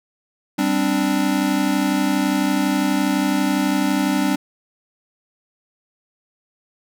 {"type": "chord", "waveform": "square", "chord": "G suspended fourth", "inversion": "none", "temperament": "equal", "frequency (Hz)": [196, 261.6, 293.7], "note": ["G3", "C4", "D4"], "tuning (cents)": [0, 0, 0], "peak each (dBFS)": [-23, -23, -21], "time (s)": [0.58, 4.36], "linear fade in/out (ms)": 10, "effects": []}